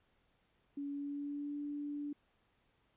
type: tone with pitch glide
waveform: sine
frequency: 283.6 to 290.7 Hz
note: C#4 to D4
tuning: +40 to -18 cents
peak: -38 dBFS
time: 0.77-2.13 s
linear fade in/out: 5 ms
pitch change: +42 cents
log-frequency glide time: 0.91-1.59 s
effects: pink hiss -75 dBFS RMS until 2.96 s + resampled to 8000 Hz